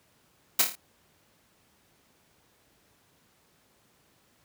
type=noise with echo; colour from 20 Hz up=white; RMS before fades=-20 dBFS; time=0.59-0.62 s; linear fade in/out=5 ms; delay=27 ms; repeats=5; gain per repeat=-5 dB; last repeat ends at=0.755 s; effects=pink hiss -65 dBFS RMS until 4.44 s + high-pass 80 Hz 12 dB/octave